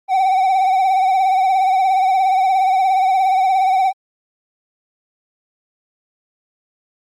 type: tone with vibrato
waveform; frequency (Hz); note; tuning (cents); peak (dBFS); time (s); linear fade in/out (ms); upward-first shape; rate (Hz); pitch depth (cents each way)
triangle; 760; F#5; +46; -10; 0.08-3.93; 50; triangle; 17; 67
effects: Opus 32 kbps